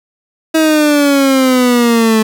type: exponential sweep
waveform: 30% pulse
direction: down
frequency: 321.5 to 217 Hz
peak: -5 dBFS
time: 0.54-2.23 s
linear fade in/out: 10 ms
effects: none